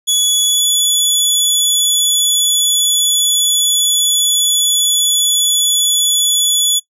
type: tone with pitch glide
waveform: 20% pulse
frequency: 3399 to 3423 Hz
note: G#7 to A7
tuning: +39 to -48 cents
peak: -5 dBFS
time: 0.07-6.8 s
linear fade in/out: 20 ms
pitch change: +13 cents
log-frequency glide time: 0.44-0.64 s
effects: noise-tail reverb RT60 0.1 s tail -22 dB re dry